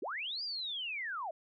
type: linear two-way sweep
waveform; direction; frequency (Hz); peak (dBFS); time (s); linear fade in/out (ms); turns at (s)
sine; up then down; 264.8 to 4933 to 596; -36; 0.02-1.31; 5; 0.43
effects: none